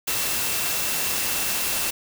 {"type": "tone in noise", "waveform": "sine", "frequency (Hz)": 2686, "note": "E7", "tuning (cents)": 32, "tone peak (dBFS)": -35, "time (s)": [0.07, 1.91], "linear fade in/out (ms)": 10, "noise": "white", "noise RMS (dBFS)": -25, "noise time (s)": [0.07, 1.91], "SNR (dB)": -13, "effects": []}